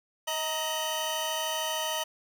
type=tone cluster; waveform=sawtooth; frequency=631 / 930 / 3016 Hz; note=D#5 / A#5 / F#7; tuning=+24 / -4 / +32 cents; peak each=-30 dBFS; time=0.27-2.04 s; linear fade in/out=10 ms; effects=none